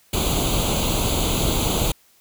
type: noise with comb filter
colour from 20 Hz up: pink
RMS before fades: -21 dBFS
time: 0.13-1.92 s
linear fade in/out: 5 ms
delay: 0.28 ms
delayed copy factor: +0.85
effects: white hiss -57 dBFS RMS until 2.2 s